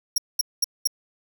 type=tone bursts; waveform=sawtooth; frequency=5588 Hz; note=F8; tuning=in tune; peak=-15 dBFS; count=4; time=0.16-0.874 s; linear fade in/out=5 ms; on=21 ms; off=210 ms; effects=none